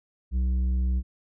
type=tone with tanh clipping; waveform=sine; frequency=63 Hz; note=B1; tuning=35 cents sharp; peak=-23 dBFS; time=0.31-1.03 s; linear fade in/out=50 ms; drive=7 dB; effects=none